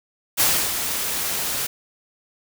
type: noise with ADSR envelope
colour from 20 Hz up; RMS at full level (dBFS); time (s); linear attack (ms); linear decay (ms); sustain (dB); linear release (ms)
white; -17; 0.37-1.67; 32; 290; -8; 9
effects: none